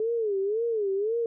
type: tone with vibrato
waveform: sine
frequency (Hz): 425.9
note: G#4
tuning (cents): +44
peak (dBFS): -24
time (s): 0-1.26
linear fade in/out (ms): 2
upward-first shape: sine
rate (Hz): 1.9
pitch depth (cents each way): 170
effects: none